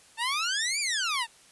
15% pulse exponential two-way sweep, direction up then down, 880 to 2427 to 880 Hz, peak -20 dBFS, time 0.17-1.27 s, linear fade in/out 50 ms, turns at 0.8 s, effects white hiss -56 dBFS RMS until 1.51 s + resampled to 24000 Hz

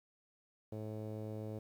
sawtooth tone with low-pass filter, 108 Hz, A2, 32 cents flat, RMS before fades -43 dBFS, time 0.72-1.59 s, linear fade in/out 5 ms, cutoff 530 Hz, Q 2.5, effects 11-bit

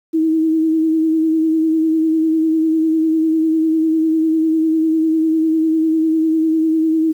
sine tone with vibrato, 319.4 Hz, D#4, 45 cents sharp, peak -12 dBFS, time 0.13-7.13 s, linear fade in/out 20 ms, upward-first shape sine, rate 10 Hz, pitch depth 29 cents each way, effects 8-bit

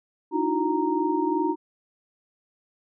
sine tone cluster, 300.8 / 323.5 / 363.9 / 930 Hz, D4 / E4 / F#4 / A#5, +42 / -32 / -29 / -4 cents, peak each -27 dBFS, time 0.31-1.56 s, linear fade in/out 50 ms, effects none

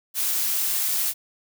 blue noise, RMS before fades -24 dBFS, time 0.14-1.14 s, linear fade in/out 50 ms, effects none

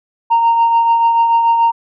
sine tone with tremolo, 925 Hz, A#5, 14 cents flat, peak -5 dBFS, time 0.3-1.72 s, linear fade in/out 20 ms, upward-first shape triangle, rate 6.9 Hz, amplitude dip 50%, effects tanh soft clip ceiling -6 dBFS

